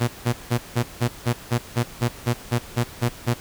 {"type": "tone bursts", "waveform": "sawtooth", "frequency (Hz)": 120, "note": "B2", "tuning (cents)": -49, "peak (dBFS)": -14, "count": 14, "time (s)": [0, 3.344], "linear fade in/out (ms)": 20, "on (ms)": 81, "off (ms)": 170, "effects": ["pink hiss -41 dBFS RMS until 3.4 s"]}